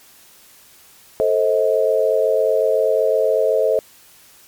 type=chord; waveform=sine; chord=A diminished; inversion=none; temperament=just; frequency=440 / 528 / 633.6 Hz; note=A4 / C5 / Eb5; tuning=0 / +16 / +31 cents; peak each=-18 dBFS; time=1.2-3.79 s; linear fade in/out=0 ms; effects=white hiss -48 dBFS RMS until 4.47 s + MP3 96 kbps